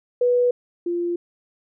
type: tone pair in turn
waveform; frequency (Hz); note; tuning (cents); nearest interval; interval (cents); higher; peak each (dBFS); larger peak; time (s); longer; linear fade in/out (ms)
sine; 490.3 / 346.7; B4 / F4; -13 / -13; tritone; 600; first; -15 / -21; first; 0.21-0.51 / 0.86-1.16; neither; 5
effects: none